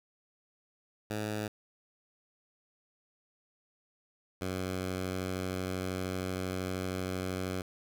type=tone pair in turn; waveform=10% pulse; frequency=106 / 92.89 Hz; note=G#2 / F#2; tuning=+36 / +7 cents; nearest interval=major second; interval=229 cents; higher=first; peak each=-25 dBFS; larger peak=neither; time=1.1-1.48 / 4.41-7.62 s; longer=second; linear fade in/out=5 ms; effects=none